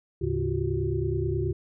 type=tone cluster; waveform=sine; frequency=75.9 / 108.1 / 139.8 / 351.7 / 381.2 Hz; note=D#2 / A2 / C#3 / F4 / G4; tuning=-42 / -30 / +15 / +12 / -48 cents; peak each=-31 dBFS; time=0.21-1.53 s; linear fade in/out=10 ms; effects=none